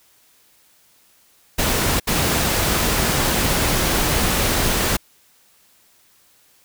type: noise bursts at uneven times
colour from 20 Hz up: pink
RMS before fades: -19 dBFS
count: 2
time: 1.58-2 / 2.07-4.97 s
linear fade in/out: 10 ms
effects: white hiss -56 dBFS RMS until 6.64 s